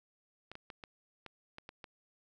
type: clicks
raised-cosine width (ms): 0.3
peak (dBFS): -30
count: 8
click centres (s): 0.516 / 0.554 / 0.702 / 0.838 / 1.263 / 1.584 / 1.691 / 1.842
effects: none